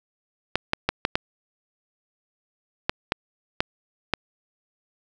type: clicks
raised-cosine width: 0.3 ms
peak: -4 dBFS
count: 9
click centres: 0.556 / 0.734 / 0.89 / 1.051 / 1.155 / 2.895 / 3.121 / 3.605 / 4.137 s
effects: none